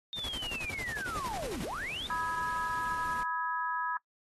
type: linear two-way sweep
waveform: sine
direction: down then up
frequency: 3688 to 149.2 to 3688 Hz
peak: -35 dBFS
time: 0.13-2.07 s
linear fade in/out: 0 ms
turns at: 1.62 s
type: noise with tremolo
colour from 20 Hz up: pink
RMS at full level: -41 dBFS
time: 0.15-1.69 s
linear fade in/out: 50 ms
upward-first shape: square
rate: 11 Hz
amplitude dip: 75%
type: noise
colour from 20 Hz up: pink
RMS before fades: -47 dBFS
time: 1.1-3.23 s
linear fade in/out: 0 ms
type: chord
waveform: sine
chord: G# minor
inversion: first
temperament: equal with one note detuned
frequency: 987.8 / 1274.3 / 1661.2 Hz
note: B5 / D#6 / G#6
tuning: 0 / +41 / 0 cents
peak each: -34 / -36 / -36 dBFS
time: 2.1-3.97 s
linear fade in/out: 2 ms
effects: noise-tail reverb RT60 0.1 s tail -23 dB re dry + AAC 32 kbps